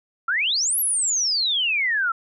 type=exponential two-way sweep; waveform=sine; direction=up then down; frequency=1318.5 to 11840 to 1318.5 Hz; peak=-19 dBFS; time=0.28-2.12 s; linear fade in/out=5 ms; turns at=0.79 s; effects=none